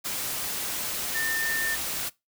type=tone in noise; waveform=sine; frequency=1800 Hz; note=A6; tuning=39 cents sharp; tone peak=-27 dBFS; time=1.14-1.76 s; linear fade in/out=20 ms; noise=white; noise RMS=-31 dBFS; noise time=0.04-2.1 s; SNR=+1 dB; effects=noise-tail reverb RT60 0.2 s tail -21 dB re dry